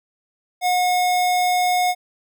square tone, 724 Hz, F#5, 38 cents flat, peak -17 dBFS, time 0.61-1.95 s, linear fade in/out 50 ms, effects none

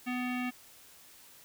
square tone with low-pass filter, 249.2 Hz, B3, 16 cents sharp, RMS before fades -34 dBFS, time 0.06-0.51 s, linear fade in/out 20 ms, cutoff 2500 Hz, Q 4.1, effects white hiss -56 dBFS RMS until 1.44 s

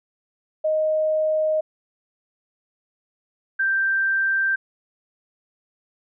sine tone pair in turn, 623 / 1569.9 Hz, D#5 / G6, +2 / +2 cents, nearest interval octave + major third, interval 1600 cents, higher second, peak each -18 dBFS, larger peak neither, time 0.64-1.61 / 3.59-4.56 s, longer neither, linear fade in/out 10 ms, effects none

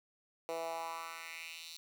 10% pulse tone with high-pass filter sweep, 164.81 Hz, E3, in tune, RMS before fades -43 dBFS, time 0.49-1.77 s, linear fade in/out 0 ms, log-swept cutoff 490 to 4200 Hz, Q 2.7, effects none

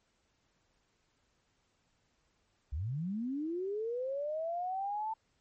sine linear sweep, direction up, 61.74 to 894 Hz, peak -33 dBFS, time 2.72-5.14 s, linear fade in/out 10 ms, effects pink hiss -75 dBFS RMS until 5.4 s + MP3 32 kbps

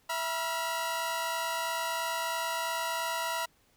sawtooth tone cluster, 661 / 967 / 1385 Hz, E5 / B5 / F6, +5 / -37 / -15 cents, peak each -33 / -29 / -34 dBFS, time 0.09-3.46 s, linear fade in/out 10 ms, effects pink hiss -67 dBFS RMS until 3.76 s

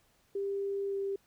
sine tone with pitch glide, 396.8 to 394.1 Hz, G4 to G4, +21 to +9 cents, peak -31 dBFS, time 0.35-1.16 s, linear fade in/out 5 ms, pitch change -12 cents, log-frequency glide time 0.88-0.95 s, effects pink hiss -69 dBFS RMS until 1.26 s

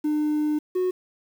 triangle tone pair in turn, 301.4 / 366.7 Hz, D4 / F#4, +45 / -15 cents, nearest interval minor third, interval 340 cents, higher second, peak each -18 dBFS, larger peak neither, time 0.04-0.59 / 0.75-0.91 s, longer first, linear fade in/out 10 ms, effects tanh soft clip ceiling -15 dBFS + 8-bit

